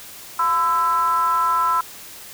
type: ring-modulated tone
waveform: triangle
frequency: 155.56 Hz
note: D#3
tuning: in tune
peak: -11 dBFS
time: 0.39-1.81 s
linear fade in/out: 5 ms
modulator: 1170 Hz
effects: white hiss -39 dBFS RMS until 2.33 s